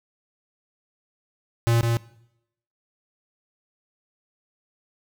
square tone with echo, 116.54 Hz, A#2, in tune, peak -18 dBFS, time 1.67-1.81 s, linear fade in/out 0 ms, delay 160 ms, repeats 1, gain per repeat -3 dB, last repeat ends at 1.97 s, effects noise-tail reverb RT60 0.8 s tail -20 dB re dry

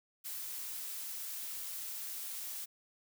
blue noise, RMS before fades -42 dBFS, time 0.24-2.66 s, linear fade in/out 20 ms, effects none

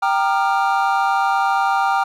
triangle chord, G minor seventh, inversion none, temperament equal with one note detuned, 784 / 932.3 / 1202.1 / 1396.9 Hz, G5 / Bb5 / D6 / F6, 0 / 0 / +40 / 0 cents, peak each -16 / -20 / -21 / -21 dBFS, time 0.02-2.04 s, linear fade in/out 10 ms, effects none

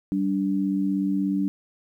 sine tone pair together, 193.8 / 290.4 Hz, G3 / D4, -20 / -19 cents, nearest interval perfect fifth, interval 701 cents, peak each -24 dBFS, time 0.12-1.48 s, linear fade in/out 0 ms, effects 10-bit

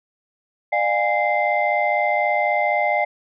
sine tone cluster, 600 / 704 / 819 / 2081 Hz, D5 / F5 / G#5 / C7, +37 / +14 / -24 / -10 cents, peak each -22 dBFS, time 0.72-3.05 s, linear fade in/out 10 ms, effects tanh soft clip ceiling -8 dBFS

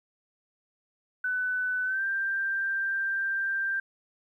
sine tone with pitch glide, 1500 to 1579.1 Hz, F#6 to G6, +23 to +12 cents, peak -26 dBFS, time 1.24-3.8 s, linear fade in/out 5 ms, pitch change +89 cents, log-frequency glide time 1.84-2.03 s, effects 11-bit

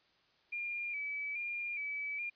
sine tone with vibrato, 2349 Hz, D7, in tune, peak -36 dBFS, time 0.52-2.3 s, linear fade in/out 10 ms, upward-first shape square, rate 1.2 Hz, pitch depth 41 cents each way, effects white hiss -70 dBFS RMS until 2.35 s + resampled to 11025 Hz

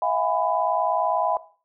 sine tone cluster, 649 / 709 / 818 / 998 Hz, E5 / F5 / G#5 / B5, -27 / +26 / -26 / +18 cents, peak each -26 dBFS, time 0.02-1.37 s, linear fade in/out 2 ms, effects noise-tail reverb RT60 0.4 s tail -17 dB re dry

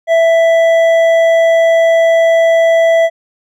sine tone with hard clipping, 661 Hz, E5, 5 cents sharp, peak -8 dBFS, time 0.07-3.1 s, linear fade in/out 50 ms, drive 7 dB, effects none

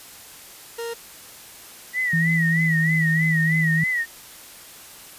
40% pulse tone, 465.1 Hz, A#4, 4 cents flat, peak -27 dBFS, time 0.78-0.94 s, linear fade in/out 10 ms
sine tone with vibrato, 1932 Hz, B6, 39 cents flat, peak -20 dBFS, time 1.93-4.06 s, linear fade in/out 50 ms, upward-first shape sine, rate 3.2 Hz, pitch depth 91 cents each way
sine tone with pitch glide, 164.81 to 160.77 Hz, E3 to E3, 0 to -43 cents, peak -19 dBFS, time 2.13-3.84 s, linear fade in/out 5 ms, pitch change -43 cents, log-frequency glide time 2.51-2.77 s
effects white hiss -43 dBFS RMS until 5.18 s + resampled to 32000 Hz

